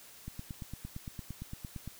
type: click train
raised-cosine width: 5 ms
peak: -28 dBFS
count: 15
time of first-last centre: 0.28-1.876 s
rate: 8.77 Hz
effects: white hiss -54 dBFS RMS until 1.99 s